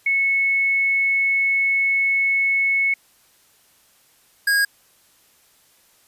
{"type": "tone pair in turn", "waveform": ["sine", "square"], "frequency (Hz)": [2200, 1636.8], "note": ["C#7", "G#6"], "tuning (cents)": [-14, -26], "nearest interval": "perfect fourth", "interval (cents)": 512, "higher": "first", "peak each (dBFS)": -16, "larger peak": "neither", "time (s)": [[0.06, 2.94], [4.47, 4.65]], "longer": "first", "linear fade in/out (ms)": 5, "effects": ["white hiss -57 dBFS RMS until 6.07 s", "resampled to 32000 Hz"]}